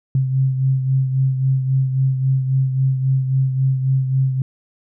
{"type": "beating tone pair", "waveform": "sine", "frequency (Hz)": [132.2, 135.9], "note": ["C3", "C#3"], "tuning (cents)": [18, -34], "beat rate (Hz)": 3.7, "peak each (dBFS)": [-15, -24], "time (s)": [0.15, 4.42], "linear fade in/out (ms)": 2, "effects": []}